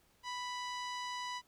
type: tone with low-pass filter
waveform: sawtooth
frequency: 989 Hz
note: B5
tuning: 2 cents sharp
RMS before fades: -41 dBFS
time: 0.23-1.42 s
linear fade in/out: 50 ms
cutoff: 5500 Hz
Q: 1.3
effects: pink hiss -70 dBFS RMS until 1.47 s